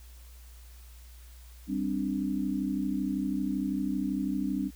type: chord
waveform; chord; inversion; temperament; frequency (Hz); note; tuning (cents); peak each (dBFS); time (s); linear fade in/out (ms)
sine; G suspended fourth; none; just; 196 / 261.3 / 294; G3 / C4 / D4; 0 / -2 / +2; -32; 1.67-4.71; 50
effects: added 60 Hz sine -47 dBFS peak until 4.75 s + white hiss -58 dBFS RMS until 4.75 s